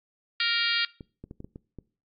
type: harmonic tone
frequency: 466.2 Hz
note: A#4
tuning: in tune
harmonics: 3 / 4 / 5 / 6 / 7 / 8 / 9 / 10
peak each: -32 / -32 / -32 / -32 / -32 / -32 / -32 / -32 dBFS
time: 0.4-0.85 s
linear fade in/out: 2 ms
type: clicks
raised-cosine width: 3 ms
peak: -28 dBFS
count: 7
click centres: 1.008 / 1.24 / 1.311 / 1.404 / 1.445 / 1.559 / 1.787 s
effects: noise-tail reverb RT60 0.4 s tail -22 dB re dry + AAC 64 kbps